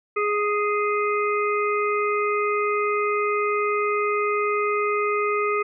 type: harmonic tone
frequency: 415.3 Hz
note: G#4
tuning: in tune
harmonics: 1 / 3 / 5 / 6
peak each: -23 / -24 / -30 / -32 dBFS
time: 0.16-5.63 s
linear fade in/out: 10 ms
effects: none